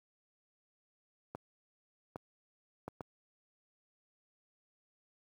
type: clicks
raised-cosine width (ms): 1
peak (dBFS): -27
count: 4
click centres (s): 1.35 / 2.159 / 2.88 / 3.008
effects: high-pass 80 Hz 12 dB/octave + 10-bit